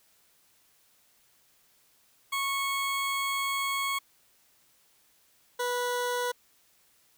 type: tone pair in turn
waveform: 20% pulse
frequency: 1101 / 490.4 Hz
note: C#6 / B4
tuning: -12 / -12 cents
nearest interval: octave + major second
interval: 1400 cents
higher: first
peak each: -23 dBFS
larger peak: neither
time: 2.32-3.99 / 5.59-6.32 s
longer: first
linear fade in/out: 10 ms
effects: white hiss -65 dBFS RMS until 7.17 s